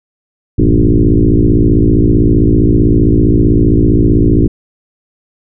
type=tone with frequency modulation; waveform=sine; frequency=120 Hz; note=B2; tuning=49 cents flat; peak=-5 dBFS; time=0.58-4.48 s; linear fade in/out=10 ms; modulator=55.4 Hz; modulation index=4.4; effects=none